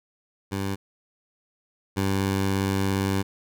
15% pulse tone pair in turn, 98 / 97.27 Hz, G2 / G2, 0 / -13 cents, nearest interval unison, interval 13 cents, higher first, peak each -20 / -16 dBFS, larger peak second, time 0.51-0.76 / 1.96-3.23 s, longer second, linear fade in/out 20 ms, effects none

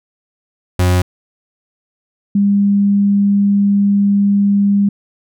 40% pulse / sine tone pair in turn, 90 / 201.1 Hz, F#2 / G3, -47 / +44 cents, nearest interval octave + major second, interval 1391 cents, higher second, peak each -9 dBFS, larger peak neither, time 0.79-1.02 / 2.35-4.89 s, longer second, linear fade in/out 5 ms, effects none

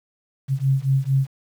sine beating tone pair, 132.9 / 137.3 Hz, C3 / C#3, +27 / -16 cents, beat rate 4.4 Hz, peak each -20 dBFS, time 0.48-1.28 s, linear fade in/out 50 ms, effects 8-bit

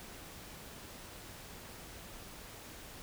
silence, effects pink hiss -50 dBFS RMS until 3.02 s

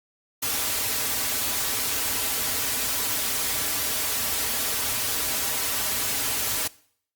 white noise with comb filter, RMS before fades -26 dBFS, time 0.42-6.68 s, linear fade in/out 10 ms, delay 5.6 ms, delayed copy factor -0.75, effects noise-tail reverb RT60 0.6 s tail -21 dB re dry + Opus 48 kbps

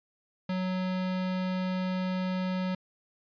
square tone, 185 Hz, F#3, in tune, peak -29 dBFS, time 0.49-2.75 s, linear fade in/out 5 ms, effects resampled to 11025 Hz

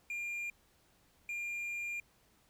triangle tone bursts at uneven times, 2400 Hz, D7, 37 cents sharp, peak -35 dBFS, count 2, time 0.1-0.5 / 1.29-2 s, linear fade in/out 2 ms, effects pink hiss -69 dBFS RMS until 2.49 s

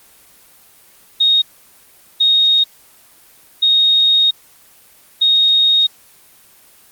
sine tone bursts at uneven times, 3729 Hz, A#7, in tune, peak -9 dBFS, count 4, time 1.2-1.42 / 2.2-2.64 / 3.62-4.31 / 5.21-5.87 s, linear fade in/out 10 ms, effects white hiss -47 dBFS RMS until 6.91 s + Opus 24 kbps

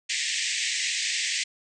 pink band-pass noise, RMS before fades -28 dBFS, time 0.09-1.44 s, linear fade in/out 10 ms, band 1800 to 8300 Hz, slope 96 dB/octave, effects none

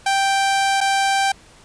sawtooth tone with dropouts, 784 Hz, G5, in tune, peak -12 dBFS, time 0.06-1.32 s, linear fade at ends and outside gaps 5 ms, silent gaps 0.806-0.811 s, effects pink hiss -48 dBFS RMS until 1.64 s + resampled to 22050 Hz

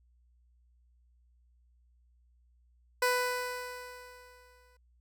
15% pulse tone with exponential decay, 497.1 Hz, B4, 11 cents sharp, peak -18 dBFS, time 3.02-4.77 s, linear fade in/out 5 ms, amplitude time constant 380 ms, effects added 60 Hz sine -63 dBFS peak until 5 s

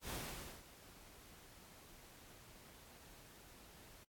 pink noise with ADSR envelope, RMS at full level -44 dBFS, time 0.01-4.05 s, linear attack 83 ms, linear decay 530 ms, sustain -16 dB, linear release 22 ms, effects AAC 64 kbps

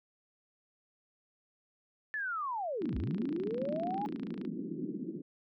sine linear two-way sweep, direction down then up, 1771 to 52.2 to 847 Hz, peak -33 dBFS, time 2.14-4.06 s, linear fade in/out 0 ms, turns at 2.97 s
pink band-pass noise, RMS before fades -39 dBFS, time 2.81-5.22 s, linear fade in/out 5 ms, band 180 to 360 Hz, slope 48 dB/octave
click train, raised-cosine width 0.3 ms, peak -34 dBFS, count 46, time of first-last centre 2.82-4.45 s, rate 27.6 Hz
effects none

